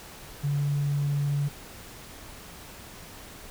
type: tone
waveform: triangle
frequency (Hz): 143.3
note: D3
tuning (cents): -42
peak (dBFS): -20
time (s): 0.43-1.49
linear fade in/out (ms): 20
effects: tanh soft clip ceiling -21 dBFS + pink hiss -45 dBFS RMS until 3.5 s